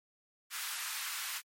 pink high-pass noise, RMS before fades -39 dBFS, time 0.5-1.42 s, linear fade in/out 50 ms, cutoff 1200 Hz, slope 24 dB/octave, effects MP3 64 kbps

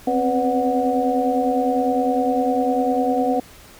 sine tone cluster, 255.8 / 265.7 / 497 / 576 / 737 Hz, C4 / C4 / B4 / D5 / F#5, -39 / +27 / +11 / -34 / -7 cents, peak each -27 / -22 / -22 / -30 / -21 dBFS, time 0.07-3.4 s, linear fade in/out 5 ms, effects pink hiss -45 dBFS RMS until 3.79 s

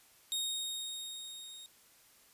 sawtooth tone with level ramp, 3729 Hz, A#7, in tune, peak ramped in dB -29 to -45 dBFS, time 0.32-1.66 s, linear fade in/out 0 ms, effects white hiss -63 dBFS RMS until 2.33 s + resampled to 32000 Hz

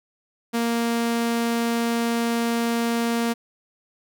sawtooth tone, 233.1 Hz, A#3, in tune, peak -17 dBFS, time 0.53-3.34 s, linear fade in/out 20 ms, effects none

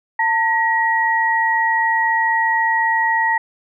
sine tone pair together, 898 / 1902.8 Hz, A5 / A#6, +35 / +35 cents, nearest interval octave + minor second, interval 1300 cents, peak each -17 dBFS, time 0.19-3.38 s, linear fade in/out 5 ms, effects none

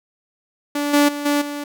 sawtooth tone with level steps, 290 Hz, D4, 22 cents flat, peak -16 / -8 / -21 / -12 / -22 dBFS, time 0.75-1.64 s, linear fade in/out 5 ms, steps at 0.93 / 1.08 / 1.25 / 1.41 s, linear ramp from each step 10 ms, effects none

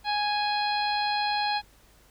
harmonic tone, 830.6 Hz, G#5, in tune, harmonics 1 / 2 / 3 / 4 / 5 / 6, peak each -26 / -34 / -35 / -37 / -32 / -44 dBFS, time 0.04-1.62 s, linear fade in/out 50 ms, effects added 50 Hz sine -59 dBFS peak until 2.1 s + pink hiss -59 dBFS RMS until 2.1 s

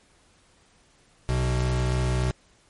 square tone pair together, 61.8 / 125.18 Hz, B1 / B2, +2 / +24 cents, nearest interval octave, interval 1222 cents, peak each -26 / -25 dBFS, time 1.29-2.31 s, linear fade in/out 0 ms, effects pink hiss -60 dBFS RMS until 2.69 s + MP3 48 kbps

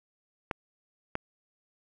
clicks, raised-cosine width 0.5 ms, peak -15 dBFS, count 2, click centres 0.512 / 1.154 s, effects none

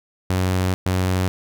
sawtooth tone bursts at uneven times, 92.5 Hz, F#2, in tune, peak -14 dBFS, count 2, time 0.3-0.74 / 0.86-1.28 s, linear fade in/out 0 ms, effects none

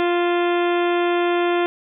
harmonic tone with a mistuned harmonic, 349.2 Hz, F4, in tune, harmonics 1 / 2 / 3 / 4 / 5 / 6 / 7 / 8 / 9 / 10, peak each -18 / -24 / -28 / -30 / -32 / -34 / -35 / -36 / -37 / -38 dBFS, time 0-1.66 s, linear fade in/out 0 ms, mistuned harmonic 8, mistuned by -61 cents, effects none

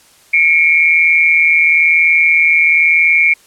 sine tone pair together, 2188 / 2349 Hz, C#7 / D7, -23 / 0 cents, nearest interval minor second, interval 123 cents, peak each -10 dBFS, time 0.33-3.34 s, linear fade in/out 10 ms, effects white hiss -47 dBFS RMS until 3.46 s + low-pass 11000 Hz 12 dB/octave

